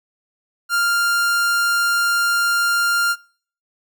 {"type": "tone", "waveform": "45% pulse", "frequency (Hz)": 1396.9, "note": "F6", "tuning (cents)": 0, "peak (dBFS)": -16, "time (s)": [0.69, 3.16], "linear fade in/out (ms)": 50, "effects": ["noise-tail reverb RT60 0.5 s tail -23 dB re dry"]}